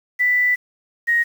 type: tone pair in turn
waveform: sine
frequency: 1980 / 1875.9 Hz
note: B6 / A#6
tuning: +4 / +10 cents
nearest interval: minor second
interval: 94 cents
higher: first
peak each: -14 dBFS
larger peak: neither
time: 0.19-0.56 / 1.07-1.24 s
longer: first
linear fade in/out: 20 ms
effects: 7-bit